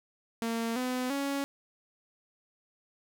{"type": "tone with pitch steps", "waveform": "sawtooth", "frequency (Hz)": [229.1, 252.7, 278.8], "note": ["A#3", "B3", "C#4"], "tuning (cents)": [-30, 40, 10], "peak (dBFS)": -26, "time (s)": [0.42, 1.44], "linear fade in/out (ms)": 0, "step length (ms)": 340, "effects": []}